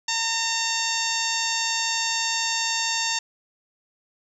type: harmonic tone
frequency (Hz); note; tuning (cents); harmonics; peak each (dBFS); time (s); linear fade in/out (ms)
911; A#5; -40; 1 / 2 / 3 / 4 / 5 / 6 / 7 / 8; -31 / -31 / -31 / -31 / -31 / -31 / -31 / -31; 0.08-3.19; 5
effects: 9-bit